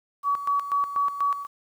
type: tone with tremolo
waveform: sine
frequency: 1135 Hz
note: C#6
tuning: 41 cents sharp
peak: -20 dBFS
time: 0.23-1.47 s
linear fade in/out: 50 ms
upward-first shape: square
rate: 4.1 Hz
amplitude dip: 70%
effects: 9-bit